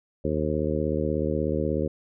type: harmonic tone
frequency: 76.5 Hz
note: D#2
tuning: 29 cents flat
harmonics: 1 / 2 / 3 / 4 / 5 / 6 / 7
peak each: -31 / -31 / -31 / -31 / -31 / -31 / -31 dBFS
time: 0.24-1.88 s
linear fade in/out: 10 ms
effects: none